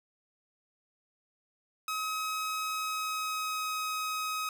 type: tone with pitch glide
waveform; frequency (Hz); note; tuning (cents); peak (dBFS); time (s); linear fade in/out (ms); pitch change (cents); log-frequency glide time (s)
sawtooth; 1273 to 1265.7; D#6 to D#6; +39 to +29; -28; 1.88-4.49; 2; -10; 2.73-3.69
effects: none